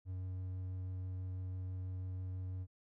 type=tone with vibrato; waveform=triangle; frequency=92.6 Hz; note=F#2; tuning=2 cents sharp; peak=-37 dBFS; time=0.05-2.67 s; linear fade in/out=50 ms; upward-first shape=triangle; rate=6.1 Hz; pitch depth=8 cents each way; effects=none